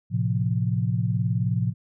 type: chord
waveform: sine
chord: F major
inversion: first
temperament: equal with one note detuned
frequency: 111.86 / 130.81 / 174.61 Hz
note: A2 / C3 / F3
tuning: +29 / 0 / 0 cents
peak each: -24 / -26 / -27 dBFS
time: 0.1-1.74 s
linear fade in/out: 50 ms
effects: none